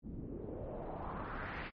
pink noise with low-pass filter sweep, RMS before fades -43 dBFS, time 0.02-1.71 s, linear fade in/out 50 ms, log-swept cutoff 230 to 2300 Hz, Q 2.4, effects MP3 32 kbps

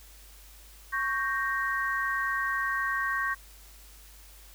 sine chord, G diminished, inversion second, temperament equal, 1108.7 / 1568 / 1864.7 Hz, Db6 / G6 / Bb6, 0 / 0 / 0 cents, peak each -31 dBFS, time 0.92-3.35 s, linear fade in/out 20 ms, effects added 50 Hz sine -51 dBFS peak until 4.54 s + white hiss -54 dBFS RMS until 4.54 s

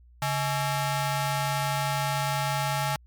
sawtooth ring-modulated tone, 493.9 Hz, B4, in tune, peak -18 dBFS, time 0.22-2.96 s, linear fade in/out 2 ms, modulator 353 Hz, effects added 60 Hz sine -51 dBFS peak until 3.06 s + MP3 96 kbps

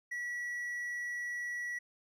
triangle tone, 1938 Hz, B6, 33 cents flat, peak -34 dBFS, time 0.11-1.79 s, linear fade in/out 10 ms, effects none

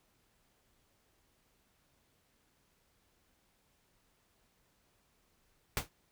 pink noise with exponential decay, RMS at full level -28 dBFS, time 5.77-5.89 s, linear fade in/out 1 ms, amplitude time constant 24 ms, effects pink hiss -73 dBFS RMS until 6.11 s

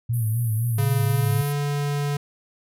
sine tone with vibrato, 113.5 Hz, A#2, 46 cents flat, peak -20 dBFS, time 0.09-1.42 s, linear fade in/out 10 ms, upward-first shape sine, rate 3.9 Hz, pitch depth 93 cents each way
pink band-pass noise, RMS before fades -39 dBFS, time 0.13-1.53 s, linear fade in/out 10 ms, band 9700 to 14000 Hz, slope 96 dB/octave
square tone with pitch glide, 139.2 to 144.11 Hz, C#3 to D3, +8 to -32 cents, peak -23 dBFS, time 0.78-2.17 s, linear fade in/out 5 ms, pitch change +60 cents, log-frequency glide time 1.08-1.51 s
effects none

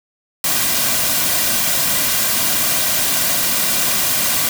white noise with comb filter, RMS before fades -17 dBFS, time 0.44-4.49 s, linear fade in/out 2 ms, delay 2.3 ms, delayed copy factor -0.5, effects none

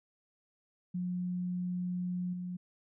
sine tone with level steps, 179.5 Hz, F3, 48 cents sharp, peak -32 / -36 dBFS, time 0.94-2.57 s, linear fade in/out 10 ms, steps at 2.33 s, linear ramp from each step 5 ms, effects none

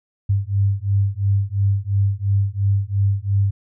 sine beating tone pair, 98 / 100.9 Hz, G2 / G#2, 0 / -49 cents, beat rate 2.9 Hz, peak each -19 dBFS, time 0.29-3.51 s, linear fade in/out 10 ms, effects none

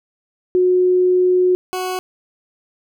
sine / 20% pulse tone pair in turn, 364.4 / 369.1 Hz, F#4 / F#4, -26 / -4 cents, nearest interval unison, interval 22 cents, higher second, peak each -11 / -16 dBFS, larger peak first, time 0.55-1.55 / 1.73-1.99 s, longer first, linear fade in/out 0 ms, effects none

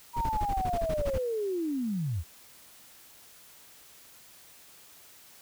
sine linear sweep, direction down, 959 to 68.3 Hz, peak -28 dBFS, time 0.13-2.24 s, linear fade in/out 50 ms
brown noise bursts, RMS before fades -31 dBFS, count 13, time 0.16-1.186 s, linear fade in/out 10 ms, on 54 ms, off 27 ms
effects white hiss -54 dBFS RMS until 5.41 s

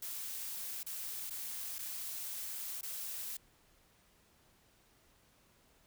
blue noise with dropouts, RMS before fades -42 dBFS, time 0.02-3.37 s, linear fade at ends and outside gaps 5 ms, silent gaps 0.832-0.863 / 1.298-1.306 / 1.785-1.789 / 2.811-2.83 s, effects pink hiss -68 dBFS RMS until 5.86 s

